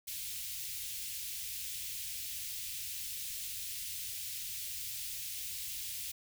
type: band-stop noise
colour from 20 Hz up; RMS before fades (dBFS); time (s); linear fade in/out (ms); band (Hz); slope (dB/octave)
white; -41; 0.07-6.12; 10; 120 to 2400; 24
effects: none